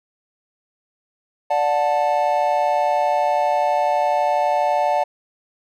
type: chord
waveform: triangle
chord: D major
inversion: none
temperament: equal with one note detuned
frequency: 587.3 / 727.7 / 880 Hz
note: D5 / F#5 / A5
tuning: 0 / -29 / 0 cents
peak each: -19 / -18 / -19 dBFS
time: 1.5-5.04 s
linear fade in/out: 10 ms
effects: none